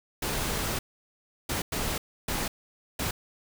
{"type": "noise bursts at uneven times", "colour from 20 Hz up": "pink", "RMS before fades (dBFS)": -30, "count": 5, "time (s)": [[0.22, 0.79], [1.49, 1.62], [1.72, 1.98], [2.28, 2.48], [2.99, 3.11]], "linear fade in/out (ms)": 5, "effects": []}